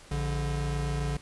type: tone pair together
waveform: square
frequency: 57.31 / 144.4 Hz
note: A#1 / D3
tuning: -29 / -29 cents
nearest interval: octave + major third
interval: 1600 cents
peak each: -32 / -31 dBFS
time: 0.11-1.17 s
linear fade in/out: 5 ms
effects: pink hiss -52 dBFS RMS until 1.21 s + resampled to 24000 Hz